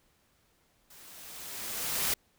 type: noise with level ramp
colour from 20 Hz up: white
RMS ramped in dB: -54 to -28 dBFS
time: 0.9-2.14 s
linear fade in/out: 5 ms
effects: pink hiss -69 dBFS RMS until 2.38 s